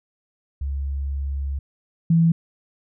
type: tone pair in turn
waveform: sine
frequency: 69.3 / 165.64 Hz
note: C#2 / E3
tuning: 0 / +9 cents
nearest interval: octave + minor third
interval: 1509 cents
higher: second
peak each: -23 / -13 dBFS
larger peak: second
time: 0.61-1.59 / 2.1-2.32 s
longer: first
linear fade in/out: 5 ms
effects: none